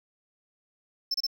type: tone bursts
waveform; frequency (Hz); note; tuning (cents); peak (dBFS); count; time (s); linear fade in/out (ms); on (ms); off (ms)
triangle; 5300; E8; +9; -24; 3; 1.11-1.267; 5; 33; 29
effects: none